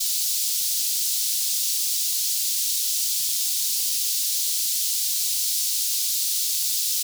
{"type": "high-pass noise", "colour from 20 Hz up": "pink", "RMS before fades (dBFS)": -24, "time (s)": [0, 7.03], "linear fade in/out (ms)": 10, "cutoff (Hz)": 4200, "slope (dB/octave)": 24, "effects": []}